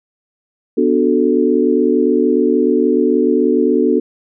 sine chord, B minor seventh, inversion none, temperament equal, 246.9 / 293.7 / 370 / 440 Hz, B3 / D4 / F#4 / A4, 0 / 0 / 0 / 0 cents, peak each -16 dBFS, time 0.77-4 s, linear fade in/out 10 ms, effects none

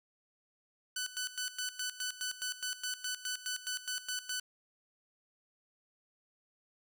10% pulse tone with tremolo, 1497 Hz, F#6, 20 cents sharp, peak -26 dBFS, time 0.96-4.4 s, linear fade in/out 5 ms, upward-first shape square, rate 4.8 Hz, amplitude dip 80%, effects none

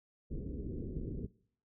pink low-pass noise, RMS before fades -40 dBFS, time 0.3-1.27 s, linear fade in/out 20 ms, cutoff 440 Hz, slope 48 dB/octave, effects noise-tail reverb RT60 0.6 s tail -21 dB re dry

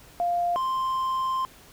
sine / triangle tone pair in turn, 698.5 / 1046.6 Hz, F5 / C6, 0 / 0 cents, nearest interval perfect fifth, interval 700 cents, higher second, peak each -22 dBFS, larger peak neither, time 0.2-0.56 / 0.56-1.45 s, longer second, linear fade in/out 0 ms, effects pink hiss -51 dBFS RMS until 1.72 s

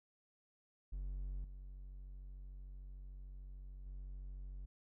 triangle tone with level steps, 46.73 Hz, F#1, 18 cents sharp, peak -38 / -46 / -43 dBFS, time 0.92-4.66 s, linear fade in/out 10 ms, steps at 1.44 / 3.86 s, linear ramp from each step 2 ms, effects none

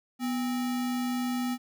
sine tone with sample-and-hold, 246.9 Hz, B3, in tune, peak -27 dBFS, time 0.19-1.58 s, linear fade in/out 50 ms, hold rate 1050 Hz, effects none

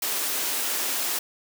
white high-pass noise, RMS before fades -27 dBFS, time 0.02-1.19 s, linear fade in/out 5 ms, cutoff 240 Hz, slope 24 dB/octave, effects none

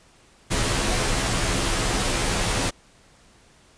pink noise with comb filter, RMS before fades -23 dBFS, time 0.5-2.71 s, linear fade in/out 20 ms, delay 13 ms, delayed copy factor -0.7, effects pink hiss -55 dBFS RMS until 3.77 s + resampled to 22050 Hz

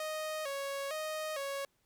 sawtooth tone with vibrato, 587.3 Hz, D5, in tune, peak -32 dBFS, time 0-1.65 s, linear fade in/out 2 ms, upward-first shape square, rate 1.1 Hz, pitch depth 100 cents each way, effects pink hiss -75 dBFS RMS until 1.85 s

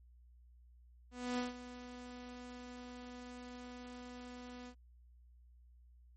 sawtooth tone with ADSR envelope, 247.1 Hz, B3, 1 cent sharp, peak -30 dBFS, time 1.11-4.75 s, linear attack 270 ms, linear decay 150 ms, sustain -14 dB, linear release 74 ms, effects added 60 Hz sine -59 dBFS peak until 6.16 s + MP3 32 kbps

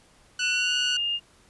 sine tone with pitch glide, 2700 to 2824 Hz, E7 to F7, +41 to +19 cents, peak -24 dBFS, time 0.39-1.2 s, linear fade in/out 50 ms, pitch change +78 cents, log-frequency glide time 0.5-0.75 s
15% pulse tone, 1480 Hz, F#6, in tune, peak -20 dBFS, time 0.39-0.97 s, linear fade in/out 5 ms
effects pink hiss -58 dBFS RMS until 1.49 s + resampled to 24000 Hz

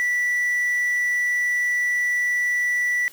sine tone with hard clipping, 1961 Hz, B6, 13 cents flat, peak -20 dBFS, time 0-3.08 s, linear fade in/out 0 ms, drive 2 dB, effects white hiss -47 dBFS RMS until 3.12 s

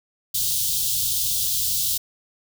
white band-stop noise, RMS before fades -23 dBFS, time 0.34-1.98 s, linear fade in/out 10 ms, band 150 to 3200 Hz, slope 48 dB/octave, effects none

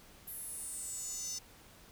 square tone with high-pass filter sweep, 407.7 Hz, G#4, 32 cents flat, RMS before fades -42 dBFS, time 0.27-1.39 s, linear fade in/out 10 ms, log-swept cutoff 12000 to 5700 Hz, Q 6.7, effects pink hiss -58 dBFS RMS until 1.91 s

